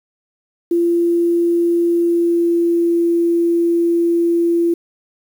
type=tone with pitch glide; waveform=sine; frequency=342.2 to 340 Hz; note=F4 to F4; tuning=-35 to -46 cents; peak=-12 dBFS; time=0.71-4.74 s; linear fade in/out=5 ms; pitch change=-11 cents; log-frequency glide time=1.87-3.06 s; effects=7-bit